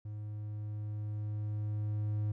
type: tone with level ramp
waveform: triangle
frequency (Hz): 105.5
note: G#2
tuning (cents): +28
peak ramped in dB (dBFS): -37 to -28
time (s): 0.05-2.32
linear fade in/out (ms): 5
effects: none